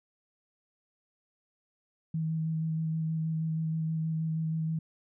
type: tone with vibrato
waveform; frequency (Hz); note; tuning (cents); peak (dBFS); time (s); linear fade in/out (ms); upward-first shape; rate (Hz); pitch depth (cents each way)
sine; 160; D#3; +49; -28; 2.14-4.79; 5; square; 6.3; 11
effects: none